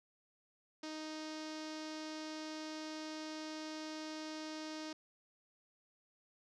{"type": "tone with low-pass filter", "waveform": "sawtooth", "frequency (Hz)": 311.1, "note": "D#4", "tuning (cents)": 0, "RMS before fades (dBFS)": -45, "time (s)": [0.83, 4.93], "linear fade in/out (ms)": 5, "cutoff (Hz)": 5300, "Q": 2.9, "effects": []}